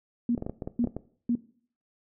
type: tone bursts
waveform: sine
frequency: 237.7 Hz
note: A#3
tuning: 34 cents sharp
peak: -22 dBFS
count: 3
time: 0.29-1.353 s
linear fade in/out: 2 ms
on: 61 ms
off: 440 ms
type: clicks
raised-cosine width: 2 ms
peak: -20 dBFS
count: 9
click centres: 0.378 / 0.424 / 0.465 / 0.496 / 0.622 / 0.675 / 0.842 / 0.873 / 0.966 s
effects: noise-tail reverb RT60 0.5 s tail -17 dB re dry